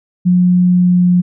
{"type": "tone with pitch glide", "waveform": "sine", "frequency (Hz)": [179.6, 178.36], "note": ["F3", "F3"], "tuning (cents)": [49, 37], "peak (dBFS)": -7, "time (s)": [0.25, 1.22], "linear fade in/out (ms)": 20, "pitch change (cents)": -12, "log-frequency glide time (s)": [0.7, 1.1], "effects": []}